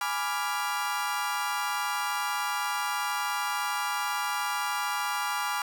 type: chord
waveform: 35% pulse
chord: G# diminished seventh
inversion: none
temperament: equal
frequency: 830.6 / 987.8 / 1174.7 / 1396.9 Hz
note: G#5 / B5 / D6 / F6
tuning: 0 / 0 / 0 / 0 cents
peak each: -32 dBFS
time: 0.01-5.62 s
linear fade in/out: 2 ms
effects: none